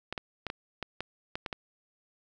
clicks, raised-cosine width 0.3 ms, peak -18 dBFS, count 9, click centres 0.126 / 0.178 / 0.467 / 0.501 / 0.827 / 1.006 / 1.355 / 1.462 / 1.528 s, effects none

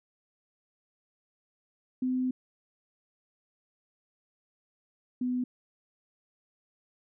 sine tone pair in turn, 255.3 / 249.9 Hz, C4 / B3, -42 / +21 cents, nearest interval unison, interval 37 cents, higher first, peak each -26 / -27 dBFS, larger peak first, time 2.02-2.31 / 5.21-5.44 s, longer first, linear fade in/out 5 ms, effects none

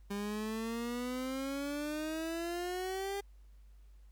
30% pulse exponential sweep, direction up, 200 to 403.4 Hz, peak -33 dBFS, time 0.1-3.21 s, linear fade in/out 10 ms, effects added 50 Hz sine -54 dBFS peak until 4.11 s + pink hiss -75 dBFS RMS until 4.11 s

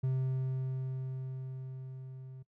triangle tone with level ramp, 130.81 Hz, C3, in tune, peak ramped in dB -26 to -43 dBFS, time 0.03-2.43 s, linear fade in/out 10 ms, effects noise-tail reverb RT60 0.1 s tail -21 dB re dry

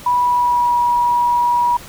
sine tone with pitch glide, 980 to 963.7 Hz, B5 to B5, -14 to -43 cents, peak -12 dBFS, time 0.06-1.77 s, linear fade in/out 5 ms, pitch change -29 cents, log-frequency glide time 0.2-0.76 s, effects pink hiss -37 dBFS RMS until 1.88 s

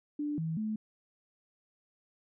sine tone with pitch steps, 294.8 / 161.3 / 216.2 Hz, D4 / E3 / A3, +7 / -37 / -30 cents, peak -31 dBFS, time 0.19-0.76 s, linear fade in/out 5 ms, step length 190 ms, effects none

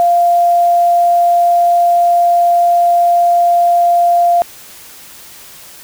sine tone, 695 Hz, F5, 9 cents flat, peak -7 dBFS, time 0-4.42 s, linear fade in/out 0 ms, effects white hiss -36 dBFS RMS until 5.83 s

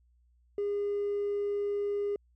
sine tone with hard clipping, 407.4 Hz, G#4, 33 cents flat, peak -29 dBFS, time 0.58-2.16 s, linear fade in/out 2 ms, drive 1 dB, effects added 60 Hz sine -63 dBFS peak until 2.35 s

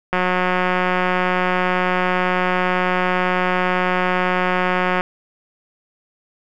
click train, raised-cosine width 0.5 ms, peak -4 dBFS, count 889, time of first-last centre 0.13-5.009 s, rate 182 Hz, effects none

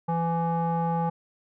square tone with low-pass filter, 167.3 Hz, E3, 26 cents sharp, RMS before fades -26 dBFS, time 0.08-1.1 s, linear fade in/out 10 ms, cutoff 930 Hz, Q 8.3, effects none

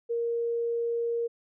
sine tone, 467.7 Hz, A#4, 6 cents sharp, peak -26 dBFS, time 0.09-1.28 s, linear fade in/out 20 ms, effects none

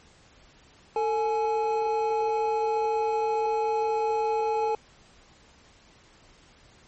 triangle tone pair together, 446.8 / 843.4 Hz, A4 / G#5, +27 / +26 cents, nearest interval major seventh, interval 1099 cents, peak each -24 dBFS, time 0.96-4.75 s, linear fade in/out 2 ms, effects pink hiss -56 dBFS RMS until 6.87 s + MP3 32 kbps

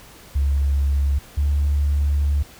sine tone pair in turn, 69.9 / 72.03 Hz, C#2 / D2, +15 / -33 cents, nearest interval minor second, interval 52 cents, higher second, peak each -15 dBFS, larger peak neither, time 0.35-1.19 / 1.37-2.43 s, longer second, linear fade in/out 10 ms, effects tanh soft clip ceiling -12 dBFS + pink hiss -45 dBFS RMS until 2.59 s

